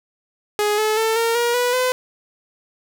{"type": "tone with pitch steps", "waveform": "sawtooth", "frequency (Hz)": [417.5, 431.2, 445.4, 460, 475.2, 490.8, 506.9], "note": ["G#4", "A4", "A4", "A#4", "A#4", "B4", "B4"], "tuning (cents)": [9, -35, 21, -23, 33, -11, 45], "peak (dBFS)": -13, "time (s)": [0.59, 1.92], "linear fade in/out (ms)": 0, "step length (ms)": 190, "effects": []}